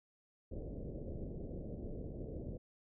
pink low-pass noise, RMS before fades -44 dBFS, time 0.51-2.58 s, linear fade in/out 10 ms, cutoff 580 Hz, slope 48 dB/octave, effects none

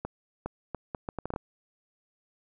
accelerating click train, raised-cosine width 1 ms, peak -19 dBFS, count 10, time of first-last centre 0.05-1.362 s, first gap 410 ms, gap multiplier 0.7, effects none

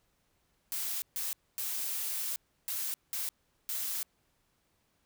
blue noise bursts at uneven times, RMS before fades -35 dBFS, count 6, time 0.72-1.02 / 1.16-1.33 / 1.58-2.36 / 2.68-2.94 / 3.13-3.29 / 3.69-4.03 s, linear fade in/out 0 ms, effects pink hiss -74 dBFS RMS until 5.05 s

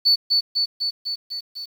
sine tone with echo, 4473 Hz, C#8, 15 cents sharp, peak -11 dBFS, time 0.05-0.16 s, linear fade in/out 20 ms, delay 250 ms, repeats 6, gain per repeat -3 dB, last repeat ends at 1.66 s, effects tanh soft clip ceiling -10 dBFS + 8-bit

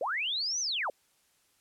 sine linear two-way sweep, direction up then down, 450.9 to 6240 to 450.9 Hz, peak -29 dBFS, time 0.01-0.9 s, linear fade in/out 2 ms, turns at 0.6 s, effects white hiss -69 dBFS RMS until 1.6 s + low-pass 12000 Hz 12 dB/octave

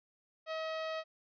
sawtooth tone, 638 Hz, D#5, 43 cents sharp, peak -32 dBFS, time 0.46-1.04 s, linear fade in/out 50 ms, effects resampled to 11025 Hz

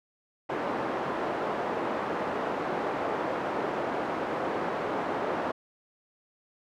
pink band-pass noise, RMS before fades -31 dBFS, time 0.49-5.52 s, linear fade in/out 10 ms, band 350 to 1100 Hz, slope 12 dB/octave, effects none

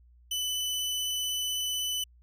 sawtooth tone with vibrato, 2998 Hz, F#7, 22 cents sharp, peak -26 dBFS, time 0.31-2.04 s, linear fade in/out 5 ms, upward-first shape sine, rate 16 Hz, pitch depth 8 cents each way, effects added 60 Hz sine -55 dBFS peak until 2.22 s

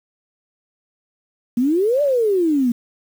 sine exponential two-way sweep, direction up then down, 230.8 to 598 to 230.8 Hz, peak -14 dBFS, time 1.57-2.72 s, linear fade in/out 5 ms, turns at 2.02 s, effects 7-bit

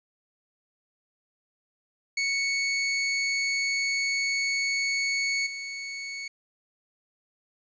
sawtooth tone with level steps, 2217 Hz, C#7, in tune, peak -21 / -30 dBFS, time 2.17-6.28 s, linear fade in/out 5 ms, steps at 5.46 s, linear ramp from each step 10 ms, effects resampled to 16000 Hz + 10-bit

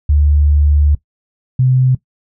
sine tone pair in turn, 73.42 / 128.78 Hz, D2 / C3, 0 / -27 cents, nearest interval minor seventh, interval 973 cents, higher second, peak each -8 dBFS, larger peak neither, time 0.09-0.95 / 1.59-1.95 s, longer first, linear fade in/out 5 ms, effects noise-tail reverb RT60 0.1 s tail -17 dB re dry

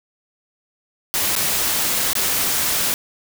white noise with dropouts, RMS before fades -20 dBFS, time 1.14-2.94 s, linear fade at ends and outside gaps 0 ms, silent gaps 1.353-1.363 / 2.132-2.153 s, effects none

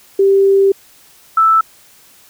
sine tone pair in turn, 392 / 1318.5 Hz, G4 / E6, 0 / 0 cents, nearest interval octave + major sixth, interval 2100 cents, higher second, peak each -7 dBFS, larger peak neither, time 0.19-0.72 / 1.37-1.61 s, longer first, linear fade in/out 5 ms, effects white hiss -46 dBFS RMS until 2.29 s

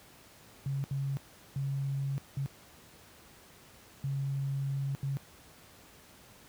sine tone bursts at uneven times, 137.6 Hz, C#3, 12 cents flat, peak -30 dBFS, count 6, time 0.66-0.84 / 0.91-1.17 / 1.56-2.18 / 2.37-2.46 / 4.04-4.95 / 5.03-5.17 s, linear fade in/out 0 ms, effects pink hiss -56 dBFS RMS until 6.48 s + high-pass 60 Hz 12 dB/octave

